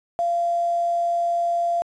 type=tone with quantisation; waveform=sine; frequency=688 Hz; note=F5; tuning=26 cents flat; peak=-19 dBFS; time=0.19-1.82 s; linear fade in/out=0 ms; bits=7; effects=resampled to 22050 Hz